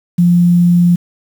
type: tone with quantisation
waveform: sine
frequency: 174.61 Hz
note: F3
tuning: in tune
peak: -6 dBFS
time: 0.18-0.96 s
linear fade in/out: 10 ms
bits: 6
effects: none